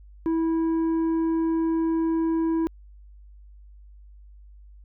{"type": "tone with tanh clipping", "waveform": "sine", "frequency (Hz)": 326.5, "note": "E4", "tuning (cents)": -17, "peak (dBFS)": -22, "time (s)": [0.26, 2.67], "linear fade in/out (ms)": 0, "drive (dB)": 6, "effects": ["added 50 Hz sine -45 dBFS peak until 4.84 s"]}